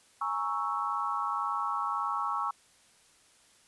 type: chord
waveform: sine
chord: A# half-diminished seventh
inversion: third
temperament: equal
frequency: 830.6 / 932.3 / 1108.7 / 1318.5 Hz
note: G#5 / A#5 / C#6 / E6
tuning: 0 / 0 / 0 / 0 cents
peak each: -37 / -37 / -32 / -34 dBFS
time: 0.21-2.51 s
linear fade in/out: 5 ms
effects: white hiss -62 dBFS RMS until 3.67 s + resampled to 24000 Hz